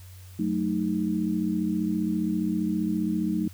sine chord, D# diminished, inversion first, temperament equal, 185 / 220 / 311.1 Hz, F#3 / A3 / D#4, 0 / 0 / 0 cents, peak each -28 dBFS, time 0.39-3.48 s, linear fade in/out 5 ms, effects added 92 Hz sine -43 dBFS peak until 3.53 s + white hiss -54 dBFS RMS until 3.53 s

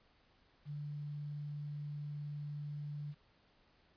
sine tone with quantisation, 146.83 Hz, D3, in tune, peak -40 dBFS, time 0.65-3.15 s, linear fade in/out 50 ms, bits 11, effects pink hiss -70 dBFS RMS until 3.96 s + resampled to 11025 Hz

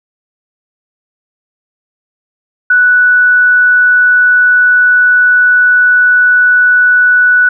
sine tone, 1480 Hz, F#6, in tune, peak -4 dBFS, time 2.7-7.49 s, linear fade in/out 5 ms, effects none

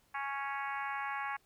harmonic tone, 277.2 Hz, C#4, in tune, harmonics 3 / 4 / 5 / 6 / 7 / 8 / 9 / 10, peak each -40 / -40 / -46 / -42 / -47 / -45 / -53 / -55 dBFS, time 0.14-1.37 s, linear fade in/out 10 ms, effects pink hiss -70 dBFS RMS until 1.45 s

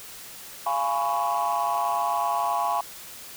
sine chord, C# dominant seventh, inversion first, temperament just, 693 / 831.5 / 997.9 / 1108.7 Hz, E#5 / G#5 / B5 / C#6, -14 / +2 / +18 / 0 cents, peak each -27 / -26 / -27 / -27 dBFS, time 0.66-2.81 s, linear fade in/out 5 ms, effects tanh soft clip ceiling -17 dBFS + white hiss -42 dBFS RMS until 3.36 s

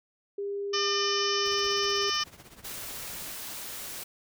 sine tone, 401.8 Hz, G4, 43 cents sharp, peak -30 dBFS, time 0.38-2.1 s, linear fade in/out 5 ms
harmonic tone, 602 Hz, D5, 43 cents sharp, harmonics 2 / 3 / 4 / 5 / 6 / 7 / 8 / 9 / 10, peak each -32 / -36 / -39 / -32 / -41 / -43 / -36 / -32 / -37 dBFS, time 0.73-2.24 s, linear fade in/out 10 ms
pink noise with tremolo, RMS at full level -47 dBFS, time 1.45-3.3 s, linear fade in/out 5 ms, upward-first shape triangle, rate 16 Hz, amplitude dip 80%
white noise, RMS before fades -39 dBFS, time 2.64-4.04 s, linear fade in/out 10 ms
effects none

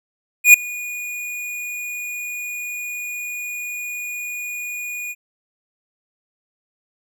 square tone with ADSR envelope, 2451 Hz, D#7, 27 cents flat, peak -3 dBFS, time 0.44-5.15 s, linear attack 100 ms, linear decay 4 ms, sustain -24 dB, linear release 41 ms, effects none

